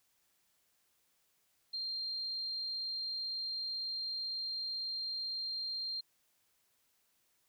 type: tone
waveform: sine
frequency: 4186 Hz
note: C8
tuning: in tune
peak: -36 dBFS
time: 1.73-6.01 s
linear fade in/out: 10 ms
effects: white hiss -75 dBFS RMS until 7.48 s